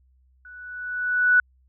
sine tone with level ramp, 1480 Hz, F#6, in tune, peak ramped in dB -42 to -12 dBFS, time 0.45-1.4 s, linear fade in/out 2 ms, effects added 64 Hz sine -57 dBFS peak until 1.68 s

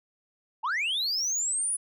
sine linear sweep, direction up, 830.6 to 10030 Hz, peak -23 dBFS, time 0.63-1.77 s, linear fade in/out 20 ms, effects tanh soft clip ceiling -25 dBFS

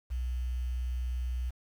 sine tone with quantisation, 61.8 Hz, B1, 2 cents sharp, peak -30 dBFS, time 0.1-1.51 s, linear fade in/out 20 ms, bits 9, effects none

